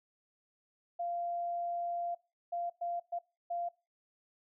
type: tone bursts at uneven times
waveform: sine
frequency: 693 Hz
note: F5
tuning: 14 cents flat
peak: -33 dBFS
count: 5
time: 0.99-2.15 / 2.52-2.7 / 2.81-3 / 3.12-3.19 / 3.5-3.69 s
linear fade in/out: 10 ms
effects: noise-tail reverb RT60 0.3 s tail -23 dB re dry